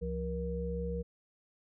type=tone cluster; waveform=sine; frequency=68.2 / 173.4 / 473.1 Hz; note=C#2 / F3 / A#4; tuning=-28 / -12 / +26 cents; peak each=-37 / -38 / -37 dBFS; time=0.01-1.03 s; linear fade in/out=20 ms; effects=none